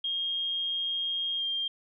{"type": "tone with pitch glide", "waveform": "sine", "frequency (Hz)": [3237, 3198], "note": ["G#7", "G7"], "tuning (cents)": [-45, 34], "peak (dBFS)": -28, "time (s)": [0.04, 1.68], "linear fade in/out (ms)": 5, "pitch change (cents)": -21, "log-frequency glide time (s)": [1.37, 1.43], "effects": []}